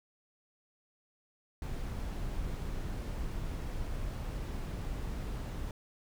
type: noise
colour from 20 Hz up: brown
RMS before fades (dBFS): -37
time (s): 1.62-5.71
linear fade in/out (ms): 2
effects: none